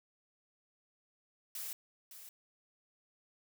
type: noise with echo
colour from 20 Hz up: blue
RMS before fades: -42 dBFS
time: 1.55-1.73 s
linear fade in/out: 2 ms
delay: 560 ms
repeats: 1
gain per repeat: -10 dB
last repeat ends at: 2.29 s
effects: none

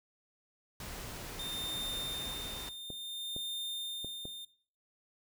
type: noise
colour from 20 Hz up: pink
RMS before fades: -44 dBFS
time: 0.8-2.69 s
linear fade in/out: 2 ms
type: tone with tremolo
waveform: 45% pulse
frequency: 3625 Hz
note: A#7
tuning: 49 cents flat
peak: -36 dBFS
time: 1.39-4.45 s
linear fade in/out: 5 ms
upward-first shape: sine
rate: 0.57 Hz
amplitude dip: 55%
type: clicks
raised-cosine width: 2 ms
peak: -30 dBFS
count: 4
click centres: 2.903 / 3.364 / 4.046 / 4.254 s
effects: noise-tail reverb RT60 0.5 s tail -18 dB re dry

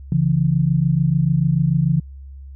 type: tone pair together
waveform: sine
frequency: 140 / 166.85 Hz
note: C#3 / E3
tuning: +18 / +21 cents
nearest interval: minor third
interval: 303 cents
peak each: -17 dBFS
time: 0.12-2 s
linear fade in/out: 2 ms
effects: added 68 Hz sine -34 dBFS peak until 2.55 s

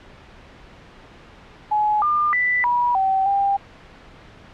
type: tone with pitch steps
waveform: sine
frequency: 845 / 1202 / 1983 / 969 / 769 / 795 Hz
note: G#5 / D6 / B6 / B5 / G5 / G5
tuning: +30 / +40 / +7 / -33 / -33 / +24 cents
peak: -16 dBFS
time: 1.71-3.57 s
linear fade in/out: 10 ms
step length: 310 ms
effects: pink hiss -45 dBFS RMS until 4.53 s + low-pass 3000 Hz 12 dB/octave

